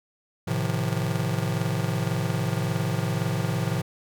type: chord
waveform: square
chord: F dominant seventh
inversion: first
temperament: just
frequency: 109.13 / 130.96 / 157.15 / 174.61 Hz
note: A2 / C3 / Eb3 / F3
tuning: -14 / +2 / +18 / 0 cents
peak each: -30 / -30 / -31 / -31 dBFS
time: 0.47-3.82 s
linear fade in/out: 10 ms
effects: none